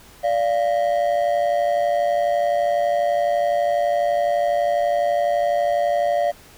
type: ring-modulated tone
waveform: triangle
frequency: 639 Hz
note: D#5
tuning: 46 cents sharp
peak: -12 dBFS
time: 0.23-6.32 s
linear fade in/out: 20 ms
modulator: 56 Hz
effects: pink hiss -47 dBFS RMS until 6.57 s